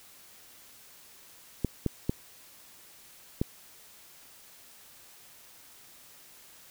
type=clicks; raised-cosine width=3 ms; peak=-13 dBFS; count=4; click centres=1.647 / 1.863 / 2.095 / 3.415 s; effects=white hiss -54 dBFS RMS until 6.7 s